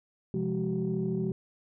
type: tone cluster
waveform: sine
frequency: 129.6 / 172.7 / 206.1 / 378.7 Hz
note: C3 / F3 / G#3 / F#4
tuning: -16 / -19 / -13 / +40 cents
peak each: -35 / -31 / -32 / -32 dBFS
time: 0.34-1.32 s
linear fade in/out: 2 ms
effects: tanh soft clip ceiling -20 dBFS